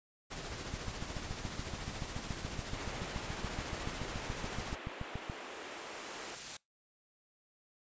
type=noise with tremolo; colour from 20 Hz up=pink; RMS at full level=-41 dBFS; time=0.3-4.76 s; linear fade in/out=20 ms; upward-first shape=triangle; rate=14 Hz; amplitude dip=40%
type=click train; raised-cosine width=5 ms; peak=-27 dBFS; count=33; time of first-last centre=0.74-5.298 s; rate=7.02 Hz
type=noise with exponential growth; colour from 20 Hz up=white; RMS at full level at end=-42 dBFS; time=2.61-6.57 s; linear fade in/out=5 ms; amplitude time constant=860 ms
type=band-pass noise; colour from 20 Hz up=pink; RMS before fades=-47 dBFS; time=2.77-6.35 s; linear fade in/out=2 ms; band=300 to 3200 Hz; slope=24 dB/octave
effects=noise-tail reverb RT60 0.2 s tail -25 dB re dry + resampled to 16000 Hz